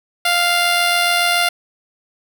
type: tone with amplitude modulation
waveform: 10% pulse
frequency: 698.5 Hz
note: F5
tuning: in tune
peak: -4 dBFS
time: 0.25-1.49 s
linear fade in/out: 5 ms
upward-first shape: sine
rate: 87 Hz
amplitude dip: 30%
effects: none